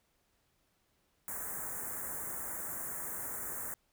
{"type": "band-stop noise", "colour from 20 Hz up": "white", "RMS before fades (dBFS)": -40, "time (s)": [1.28, 3.74], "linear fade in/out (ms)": 0, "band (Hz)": [1900, 7100], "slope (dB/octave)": 48, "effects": ["pink hiss -75 dBFS RMS until 3.92 s"]}